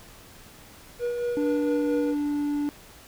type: tone with tremolo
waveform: triangle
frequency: 481.5 Hz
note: B4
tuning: 44 cents flat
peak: -22 dBFS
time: 0.99-2.15 s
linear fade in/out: 50 ms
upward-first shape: sine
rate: 4.4 Hz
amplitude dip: 35%
type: tone with pitch glide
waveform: triangle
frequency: 293.7 to 291.3 Hz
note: D4 to D4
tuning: 0 to -14 cents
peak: -22 dBFS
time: 1.37-2.69 s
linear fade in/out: 0 ms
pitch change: -14 cents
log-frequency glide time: 1.78-2.46 s
effects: pink hiss -49 dBFS RMS until 3.07 s